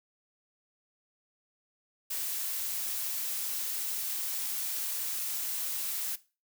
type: noise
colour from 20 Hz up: blue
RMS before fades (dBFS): -34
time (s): 2.1-6.16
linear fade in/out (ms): 10
effects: noise-tail reverb RT60 0.3 s tail -17 dB re dry